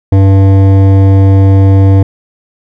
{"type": "tone with hard clipping", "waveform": "sine", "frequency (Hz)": 97.1, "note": "G2", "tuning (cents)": -16, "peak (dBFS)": -4, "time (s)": [0.12, 2.03], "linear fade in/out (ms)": 5, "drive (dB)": 13, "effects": []}